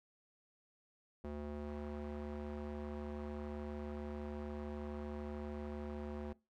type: tone with band-pass filter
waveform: square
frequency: 73.42 Hz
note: D2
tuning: in tune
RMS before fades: -44 dBFS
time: 1.24-6.33 s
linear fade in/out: 5 ms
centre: 380 Hz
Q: 0.8
effects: noise-tail reverb RT60 0.3 s tail -24 dB re dry + AAC 48 kbps